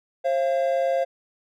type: tone pair together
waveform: triangle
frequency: 534.6 / 684 Hz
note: C5 / F5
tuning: +37 / -36 cents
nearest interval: major third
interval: 427 cents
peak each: -20 / -22 dBFS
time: 0.24-1.05 s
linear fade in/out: 20 ms
effects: none